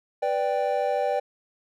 triangle chord, G major, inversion first, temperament equal, 493.9 / 587.3 / 784 Hz, B4 / D5 / G5, 0 / 0 / 0 cents, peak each -26 / -24 / -25 dBFS, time 0.22-1.2 s, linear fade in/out 10 ms, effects none

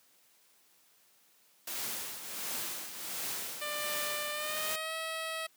white noise with tremolo, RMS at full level -36 dBFS, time 1.67-4.76 s, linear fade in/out 5 ms, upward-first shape triangle, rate 1.4 Hz, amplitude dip 65%
10% pulse tone with pitch glide, 595 to 645.1 Hz, D5 to E5, +22 to -38 cents, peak -27 dBFS, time 3.61-5.47 s, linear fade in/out 10 ms, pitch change +140 cents, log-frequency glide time 4.31-4.94 s
effects white hiss -66 dBFS RMS until 5.56 s + high-pass 150 Hz 12 dB/octave

